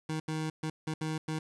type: tone bursts at uneven times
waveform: 25% pulse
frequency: 157 Hz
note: D#3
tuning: 16 cents sharp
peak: -28 dBFS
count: 6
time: 0.09-0.2 / 0.28-0.5 / 0.63-0.7 / 0.87-0.94 / 1.01-1.18 / 1.28-1.39 s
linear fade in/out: 5 ms
effects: resampled to 24000 Hz + 9-bit